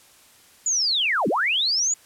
sine linear two-way sweep, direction down then up, 7040 to 164.6 to 7040 Hz, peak -19 dBFS, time 0.66-1.94 s, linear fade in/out 5 ms, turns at 1.28 s, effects white hiss -53 dBFS RMS until 2.05 s + low-pass 12000 Hz 12 dB/octave

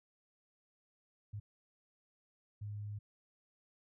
sine tone bursts at uneven times, 103.83 Hz, G#2, in tune, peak -40 dBFS, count 2, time 1.33-1.4 / 2.61-2.99 s, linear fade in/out 10 ms, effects none

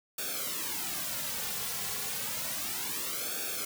white noise with flanger, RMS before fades -35 dBFS, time 0.18-3.65 s, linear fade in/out 5 ms, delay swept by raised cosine 0.99 to 3.29 ms, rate 0.31 Hz, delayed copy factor -1, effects none

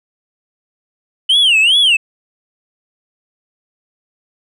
sine tone with vibrato, 2960 Hz, F#7, in tune, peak -5 dBFS, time 1.29-1.97 s, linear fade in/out 10 ms, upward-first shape sine, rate 2.5 Hz, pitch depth 250 cents each way, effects tanh soft clip ceiling -7 dBFS

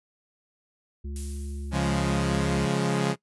harmonic tone, 70.7 Hz, C#2, 35 cents sharp, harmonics 1 / 3 / 5, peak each -32 / -42 / -46 dBFS, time 1.04-2.66 s, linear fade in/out 10 ms
violet noise with exponential decay, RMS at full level -34 dBFS, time 1.16-2.31 s, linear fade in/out 1 ms, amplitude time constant 250 ms
sawtooth chord, Db major, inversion none, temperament equal, 138.59 / 174.61 / 207.7 Hz, Db3 / F3 / Ab3, 0 / 0 / 0 cents, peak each -23 / -24 / -25 dBFS, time 1.71-3.16 s, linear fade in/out 50 ms
effects noise-tail reverb RT60 0.1 s tail -21 dB re dry + resampled to 24000 Hz

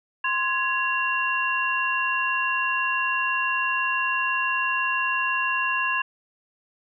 sine tone cluster, 1044 / 1670 / 2758 Hz, C6 / G#6 / F7, -4 / +9 / -22 cents, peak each -26 dBFS, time 0.24-6.02 s, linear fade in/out 5 ms, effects none

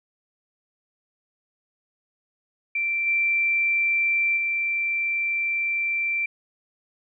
sine tone with level steps, 2349 Hz, D7, in tune, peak -22 / -19 / -22 dBFS, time 2.75-6.26 s, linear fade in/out 5 ms, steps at 3.06 / 4.36 s, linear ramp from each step 20 ms, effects none

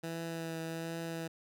15% pulse tone with vibrato, 164.5 Hz, E3, 3 cents flat, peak -31 dBFS, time 0.03-1.28 s, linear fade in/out 10 ms, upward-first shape triangle, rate 1.3 Hz, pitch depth 19 cents each way, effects none

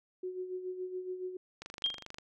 sine tone with tremolo, 367.8 Hz, F#4, 10 cents flat, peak -34 dBFS, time 0.23-1.37 s, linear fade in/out 5 ms, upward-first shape sine, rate 7.1 Hz, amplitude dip 60%
click train, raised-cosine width 0.2 ms, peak -26 dBFS, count 15, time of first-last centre 1.62-2.185 s, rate 24.8 Hz
sine tone with exponential decay, 3211 Hz, G7, 41 cents sharp, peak -24 dBFS, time 1.84-2.05 s, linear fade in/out 1 ms, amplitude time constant 45 ms
effects none

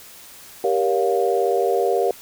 sine chord, G half-diminished seventh, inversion none, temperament just, 392 / 470.4 / 564.5 / 705.6 Hz, G4 / Bb4 / Db5 / F5, 0 / +16 / +31 / +18 cents, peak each -21 / -21 / -25 / -23 dBFS, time 0.64-2.11 s, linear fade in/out 2 ms, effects white hiss -43 dBFS RMS until 2.21 s

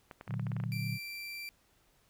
clicks, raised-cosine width 0.5 ms, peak -30 dBFS, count 11, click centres 0.112 / 0.211 / 0.278 / 0.308 / 0.34 / 0.396 / 0.468 / 0.518 / 0.566 / 0.601 / 0.638 s
sine chord, Bb augmented, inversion none, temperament equal, 116.54 / 146.83 / 185 Hz, Bb2 / D3 / F#3, 0 / 0 / 0 cents, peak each -35 / -38 / -40 dBFS, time 0.27-0.99 s, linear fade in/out 50 ms
30% pulse tone, 2351 Hz, D7, 1 cent sharp, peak -38 dBFS, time 0.72-1.49 s, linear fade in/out 0 ms
effects pink hiss -69 dBFS RMS until 2.09 s

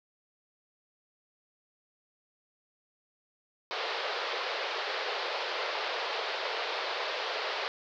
pink band-pass noise, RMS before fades -34 dBFS, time 3.71-7.68 s, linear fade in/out 0 ms, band 420 to 4800 Hz, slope 48 dB/octave, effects none

